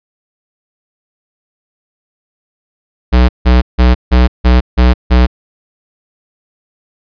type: tone bursts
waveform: square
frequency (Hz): 61.74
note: B1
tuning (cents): 0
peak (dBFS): -5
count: 7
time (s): 3.12-5.27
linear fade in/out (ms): 20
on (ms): 170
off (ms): 160
effects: resampled to 11025 Hz